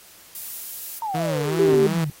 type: noise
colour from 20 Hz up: violet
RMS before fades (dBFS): -32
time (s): 0.35-0.99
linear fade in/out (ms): 0
type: exponential sweep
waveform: sine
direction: down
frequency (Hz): 932.3 to 140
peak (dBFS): -24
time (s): 1.02-2.1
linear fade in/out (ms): 2
type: tone with vibrato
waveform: sawtooth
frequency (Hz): 155.56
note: D#3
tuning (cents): 0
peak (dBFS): -20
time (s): 1.14-2.05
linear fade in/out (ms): 10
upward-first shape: sine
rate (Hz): 2.7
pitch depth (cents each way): 120
type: tone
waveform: sine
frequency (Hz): 392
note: G4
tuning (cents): 0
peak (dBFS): -14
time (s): 1.59-1.87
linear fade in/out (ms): 5
effects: white hiss -48 dBFS RMS until 2.2 s + AAC 48 kbps